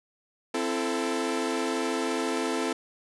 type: chord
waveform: sawtooth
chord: A minor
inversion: first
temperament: equal with one note detuned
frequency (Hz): 261.6 / 335.8 / 440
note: C4 / E4 / A4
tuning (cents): 0 / +32 / 0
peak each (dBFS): -27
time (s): 0.54-2.73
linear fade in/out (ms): 5
effects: resampled to 24000 Hz + 9-bit